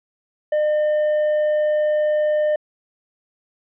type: tone with hard clipping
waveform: sine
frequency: 605 Hz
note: D#5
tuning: 49 cents flat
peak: -17 dBFS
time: 0.52-2.56 s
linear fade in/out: 5 ms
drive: 3 dB
effects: resampled to 8000 Hz